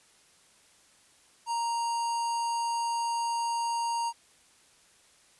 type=tone with notch filter; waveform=square; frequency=932.3 Hz; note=A#5; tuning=in tune; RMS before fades=-30 dBFS; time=1.46-4.13 s; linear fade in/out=50 ms; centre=2400 Hz; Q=1.5; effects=white hiss -61 dBFS RMS until 5.39 s + resampled to 24000 Hz